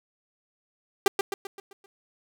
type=tone with echo; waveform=sawtooth; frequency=394.4 Hz; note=G4; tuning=11 cents sharp; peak=-12 dBFS; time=1.06-1.08 s; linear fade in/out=2 ms; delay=130 ms; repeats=6; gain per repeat=-6 dB; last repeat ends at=1.86 s; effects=none